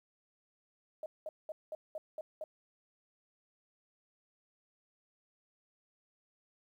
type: tone bursts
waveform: sine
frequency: 622.3 Hz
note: D#5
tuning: in tune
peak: -38 dBFS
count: 7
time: 1.03-2.44 s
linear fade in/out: 2 ms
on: 30 ms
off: 200 ms
effects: 12-bit